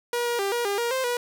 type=tone with pitch steps; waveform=sawtooth; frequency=479.6 / 476.3 / 396 / 477.5 / 402.4 / 472.4 / 523 / 485.1 Hz; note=A#4 / A#4 / G4 / A#4 / G4 / A#4 / C5 / B4; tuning=+49 / +37 / +18 / +42 / +45 / +23 / -1 / -31 cents; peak=-20 dBFS; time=0.13-1.17 s; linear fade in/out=2 ms; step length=130 ms; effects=none